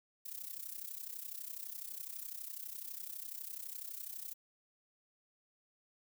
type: noise with amplitude modulation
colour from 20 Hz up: violet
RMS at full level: -42 dBFS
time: 0.25-4.34 s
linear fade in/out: 10 ms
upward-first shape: sine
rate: 32 Hz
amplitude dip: 80%
effects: none